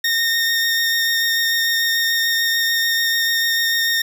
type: tone with vibrato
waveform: 20% pulse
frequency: 1839 Hz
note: A#6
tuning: 24 cents flat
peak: -11 dBFS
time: 0.04-4.02 s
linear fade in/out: 5 ms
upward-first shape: triangle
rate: 6.8 Hz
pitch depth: 13 cents each way
effects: none